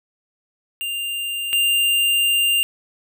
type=tone pair in turn; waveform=square; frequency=2794 / 2794 Hz; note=F7 / F7; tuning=0 / 0 cents; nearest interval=unison; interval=0 cents; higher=neither; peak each=-24 / -16 dBFS; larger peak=second; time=0.81-1.53 / 1.53-2.63 s; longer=second; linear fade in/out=0 ms; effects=none